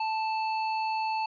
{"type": "tone", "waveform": "square", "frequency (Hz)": 880, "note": "A5", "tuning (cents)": 0, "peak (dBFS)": -28, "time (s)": [0, 1.26], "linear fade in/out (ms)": 5, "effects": ["resampled to 11025 Hz"]}